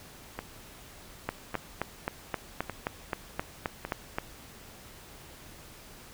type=two click trains; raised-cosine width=0.5 ms; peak=-19 / -14 dBFS; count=4 / 12; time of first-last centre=0.39-3.85 / 1.29-4.185 s; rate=0.867 / 3.8 Hz; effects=pink hiss -50 dBFS RMS until 6.13 s